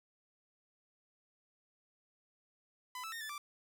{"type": "tone with pitch steps", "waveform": "sawtooth", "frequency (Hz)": [1004, 1314, 1838, 1746, 1173], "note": ["B5", "E6", "A#6", "A6", "D6"], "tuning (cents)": [28, -6, -25, -14, -2], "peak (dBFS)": -38, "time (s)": [2.95, 3.38], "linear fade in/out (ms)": 2, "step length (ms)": 86, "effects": []}